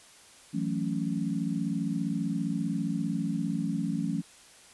sine chord, F# minor seventh, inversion third, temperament equal, 164.81 / 185 / 220 / 277.2 Hz, E3 / F#3 / A3 / C#4, 0 / 0 / 0 / 0 cents, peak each -33 dBFS, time 0.53-4.22 s, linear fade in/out 20 ms, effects white hiss -54 dBFS RMS until 4.73 s + resampled to 24000 Hz

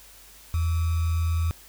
sine tone with sample-and-hold, 82.7 Hz, E2, 6 cents sharp, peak -21 dBFS, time 0.54-1.51 s, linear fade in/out 0 ms, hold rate 1225 Hz, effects added 50 Hz sine -55 dBFS peak until 1.68 s + white hiss -50 dBFS RMS until 1.68 s

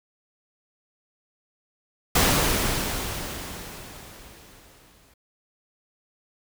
pink noise with exponential decay, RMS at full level -18 dBFS, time 2.15-5.14 s, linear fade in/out 5 ms, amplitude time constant 650 ms, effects none

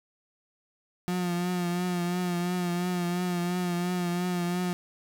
35% pulse tone with vibrato, 177.3 Hz, F3, 26 cents sharp, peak -25 dBFS, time 1.08-4.73 s, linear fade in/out 0 ms, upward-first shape triangle, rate 2.9 Hz, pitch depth 43 cents each way, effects none

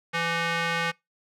square tone with band-pass filter, 167.8 Hz, E3, 31 cents sharp, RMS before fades -27 dBFS, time 0.13-0.92 s, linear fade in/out 20 ms, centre 2000 Hz, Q 1.3, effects noise-tail reverb RT60 0.2 s tail -24 dB re dry

